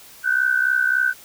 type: tone pair together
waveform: sine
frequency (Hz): 1480 / 1543.6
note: F#6 / G6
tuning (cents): 0 / -27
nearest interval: minor second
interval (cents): 73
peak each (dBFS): -19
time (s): 0.23-1.14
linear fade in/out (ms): 50
effects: white hiss -45 dBFS RMS until 1.24 s